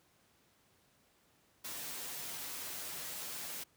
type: noise with comb filter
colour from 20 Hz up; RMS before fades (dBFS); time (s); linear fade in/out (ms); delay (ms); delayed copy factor
white; -43; 1.64-3.64; 10; 9.1; -0.5
effects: pink hiss -70 dBFS RMS until 3.76 s + high-pass 80 Hz 12 dB/octave